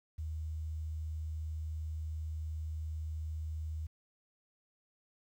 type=tone; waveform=sine; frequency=78.6 Hz; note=D#2; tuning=18 cents sharp; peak=-36 dBFS; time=0.18-3.87 s; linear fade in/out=10 ms; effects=11-bit